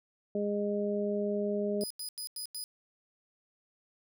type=harmonic tone; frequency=205.3 Hz; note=G#3; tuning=20 cents flat; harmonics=1 / 2 / 3; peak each=-33 / -32 / -35 dBFS; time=0.35-1.84 s; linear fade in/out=2 ms
type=tone bursts; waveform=20% pulse; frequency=4978 Hz; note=D#8; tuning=in tune; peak=-31 dBFS; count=5; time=1.81-2.64 s; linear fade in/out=0 ms; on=94 ms; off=90 ms
effects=none